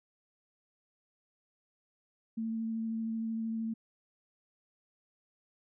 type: tone with vibrato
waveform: sine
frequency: 224.6 Hz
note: A3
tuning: 36 cents sharp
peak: -32 dBFS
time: 2.37-3.74 s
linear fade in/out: 10 ms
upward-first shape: triangle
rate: 13 Hz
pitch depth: 15 cents each way
effects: none